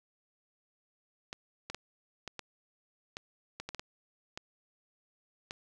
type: clicks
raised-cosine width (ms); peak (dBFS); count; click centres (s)
0.2; -22; 12; 1.329 / 1.7 / 1.746 / 2.277 / 2.393 / 3.169 / 3.6 / 3.69 / 3.747 / 3.795 / 4.375 / 5.509
effects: none